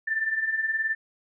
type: beating tone pair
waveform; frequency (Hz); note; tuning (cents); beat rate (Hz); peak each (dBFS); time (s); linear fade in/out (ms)
sine; 1760 / 1779; A6 / A6; 0 / +19; 19; -31 / -25; 0.07-0.95; 10
effects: none